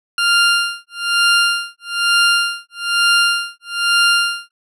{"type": "tone with tremolo", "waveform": "20% pulse", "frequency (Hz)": 1396.9, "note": "F6", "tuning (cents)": 0, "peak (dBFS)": -5, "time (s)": [0.18, 4.51], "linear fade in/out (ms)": 2, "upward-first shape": "sine", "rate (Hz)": 1.1, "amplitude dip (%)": 100, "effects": ["low-pass 10000 Hz 12 dB/octave"]}